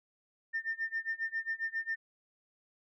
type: tone with tremolo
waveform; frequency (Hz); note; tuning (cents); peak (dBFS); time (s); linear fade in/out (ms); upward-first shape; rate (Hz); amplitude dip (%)
sine; 1806; A6; +45; -29; 0.53-1.96; 20; sine; 7.4; 95
effects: tanh soft clip ceiling -26 dBFS